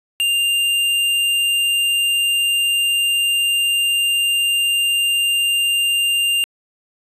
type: tone with tanh clipping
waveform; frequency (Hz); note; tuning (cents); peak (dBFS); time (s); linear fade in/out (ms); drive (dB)
sine; 2796; F7; +1; -16; 0.2-6.44; 0; 18
effects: resampled to 32000 Hz